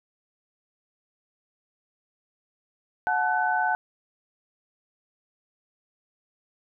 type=tone cluster; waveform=sine; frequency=731 / 868 / 1504 Hz; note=F#5 / A5 / F#6; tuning=-21 / -24 / +28 cents; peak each=-26 dBFS; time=3.07-3.75 s; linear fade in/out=0 ms; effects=none